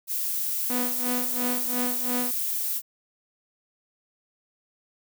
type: noise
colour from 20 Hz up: violet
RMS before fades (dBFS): -28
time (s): 0.07-2.82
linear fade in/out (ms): 50
type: tone with tremolo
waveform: sawtooth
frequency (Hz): 246.9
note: B3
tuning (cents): 0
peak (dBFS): -22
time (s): 0.7-2.31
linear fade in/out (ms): 2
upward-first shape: sine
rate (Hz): 2.9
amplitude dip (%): 85
effects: none

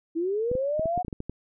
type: linear sweep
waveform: sine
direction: up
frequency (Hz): 317.1 to 735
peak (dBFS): -24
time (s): 0.15-1.03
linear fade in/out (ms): 20
type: clicks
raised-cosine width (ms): 3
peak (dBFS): -20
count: 10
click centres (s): 0.515 / 0.553 / 0.795 / 0.857 / 0.977 / 1.048 / 1.082 / 1.128 / 1.204 / 1.296
effects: none

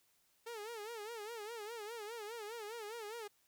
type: tone with vibrato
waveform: sawtooth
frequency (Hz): 441.6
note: A4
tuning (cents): +6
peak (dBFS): -40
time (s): 0.46-3.28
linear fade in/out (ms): 10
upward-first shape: sine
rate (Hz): 4.9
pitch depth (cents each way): 130
effects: white hiss -74 dBFS RMS until 3.47 s

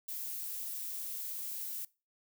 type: noise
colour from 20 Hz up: violet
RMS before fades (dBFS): -40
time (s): 0.08-1.85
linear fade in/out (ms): 5
effects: noise-tail reverb RT60 0.3 s tail -22 dB re dry

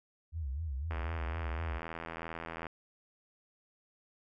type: tone with vibrato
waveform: sine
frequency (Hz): 73.42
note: D2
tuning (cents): 0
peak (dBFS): -34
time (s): 0.32-1.81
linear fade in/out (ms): 50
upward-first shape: sine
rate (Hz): 4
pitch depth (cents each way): 220
type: click train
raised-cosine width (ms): 0.5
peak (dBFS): -25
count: 146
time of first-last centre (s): 0.91-2.668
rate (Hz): 82.5
effects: none

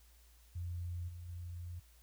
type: tone with level steps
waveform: sine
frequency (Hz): 87.31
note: F2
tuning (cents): 0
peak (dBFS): -38 / -45 / -42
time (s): 0.55-1.8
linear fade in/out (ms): 10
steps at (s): 1.08 / 1.28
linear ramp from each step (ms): 10
effects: added 58 Hz sine -61 dBFS peak until 2.02 s + white hiss -68 dBFS RMS until 2.02 s

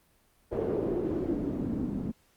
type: noise with low-pass filter sweep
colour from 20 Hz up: white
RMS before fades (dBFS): -31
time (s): 0.51-2.12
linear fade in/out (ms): 20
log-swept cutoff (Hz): 460 to 230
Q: 3.5
effects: pink hiss -66 dBFS RMS until 2.36 s + Opus 32 kbps

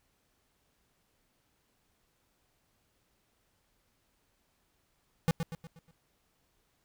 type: tone with echo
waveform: square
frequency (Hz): 164.81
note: E3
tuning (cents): 0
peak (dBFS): -24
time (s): 5.28-5.31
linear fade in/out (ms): 0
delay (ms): 120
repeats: 5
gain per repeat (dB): -7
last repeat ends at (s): 5.91
effects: pink hiss -74 dBFS RMS until 6.84 s

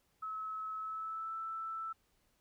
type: tone with pitch glide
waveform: sine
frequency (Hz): 1292 to 1323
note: E6 to E6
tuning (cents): -35 to +6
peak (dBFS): -38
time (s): 0.22-1.93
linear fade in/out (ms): 10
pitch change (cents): +41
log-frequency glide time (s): 0.77-1.35
effects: pink hiss -75 dBFS RMS until 2.4 s

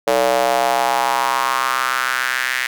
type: tone with high-pass filter sweep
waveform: square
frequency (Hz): 63.5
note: B1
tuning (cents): +49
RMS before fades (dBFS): -18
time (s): 0.07-2.67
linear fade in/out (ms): 5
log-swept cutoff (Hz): 530 to 1900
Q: 3.5
effects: none

